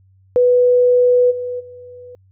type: tone with level steps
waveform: sine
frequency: 493.9 Hz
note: B4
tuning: in tune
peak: -9 / -21 / -34 dBFS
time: 0.36-2.15 s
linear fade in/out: 0 ms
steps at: 1.3 / 1.59 s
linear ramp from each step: 20 ms
effects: added 95 Hz sine -49 dBFS peak until 2.31 s